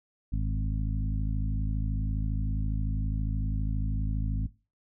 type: harmonic tone with a mistuned harmonic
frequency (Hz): 52.5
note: G#1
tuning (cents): +19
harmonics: 1 / 2 / 3 / 4 / 5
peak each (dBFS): -27 / -33 / -37 / -39 / -41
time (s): 0.32-4.47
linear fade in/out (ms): 10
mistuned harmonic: 1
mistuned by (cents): -70
effects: noise-tail reverb RT60 0.3 s tail -19 dB re dry